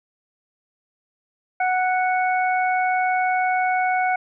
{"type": "harmonic tone", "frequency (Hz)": 739, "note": "F#5", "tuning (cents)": -2, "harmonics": [1, 2, 3], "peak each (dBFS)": [-19, -26, -27], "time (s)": [1.6, 4.16], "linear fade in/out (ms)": 5, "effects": []}